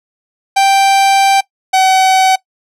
45% pulse tone pair in turn, 784 / 757.2 Hz, G5 / F#5, 0 / +40 cents, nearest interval minor second, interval 60 cents, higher first, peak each -7 dBFS, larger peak neither, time 0.56-1.41 / 1.73-2.36 s, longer first, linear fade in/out 10 ms, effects noise-tail reverb RT60 0.1 s tail -20 dB re dry + low-pass 10000 Hz 12 dB/octave

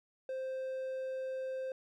triangle tone, 523.3 Hz, C5, in tune, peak -34 dBFS, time 0.29-1.72 s, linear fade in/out 2 ms, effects none

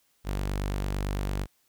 sawtooth tone, 48.9 Hz, G1, 4 cents flat, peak -24 dBFS, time 0.24-1.47 s, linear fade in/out 50 ms, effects white hiss -69 dBFS RMS until 1.68 s

